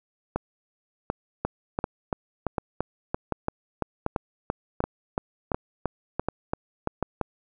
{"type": "two click trains", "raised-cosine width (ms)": 1, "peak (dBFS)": [-11, -11], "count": [10, 18], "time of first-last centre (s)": [[0.36, 7.027], [1.45, 7.213]], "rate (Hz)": [1.35, 2.95], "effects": []}